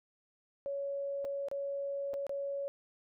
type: tone with dropouts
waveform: sine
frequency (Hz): 559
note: C#5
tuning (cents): +14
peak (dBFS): -34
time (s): 0.66-2.68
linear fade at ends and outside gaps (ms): 0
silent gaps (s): 1.245-1.25 / 1.485-1.514 / 2.135-2.14 / 2.267-2.294
effects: none